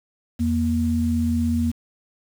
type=tone pair together; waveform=sine; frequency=84.1 / 236 Hz; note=E2 / A#3; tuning=+35 / +22 cents; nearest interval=octave + tritone; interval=1787 cents; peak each=-23 / -20 dBFS; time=0.39-1.72 s; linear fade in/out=20 ms; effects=7-bit